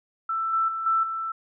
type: tone with level steps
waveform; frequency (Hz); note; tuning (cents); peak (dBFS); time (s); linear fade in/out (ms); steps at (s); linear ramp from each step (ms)
sine; 1329; E6; +14; -24 / -20 / -27 / -19 / -27; 0.29-1.32; 5; 0.53 / 0.68 / 0.86 / 1.03; 5
effects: none